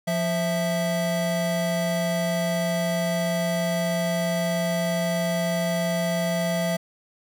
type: tone pair together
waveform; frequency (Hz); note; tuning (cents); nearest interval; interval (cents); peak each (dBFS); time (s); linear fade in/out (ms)
square; 174.61 / 659.2; F3 / E5; 0 / 0; octave + major seventh; 2300; -26; 0.07-6.77; 10
effects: none